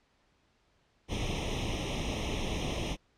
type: noise with comb filter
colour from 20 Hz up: pink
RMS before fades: -33 dBFS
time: 1.08-2.97 s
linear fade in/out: 50 ms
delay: 0.33 ms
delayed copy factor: +1
effects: pink hiss -70 dBFS RMS until 3.17 s + low-pass 5000 Hz 12 dB/octave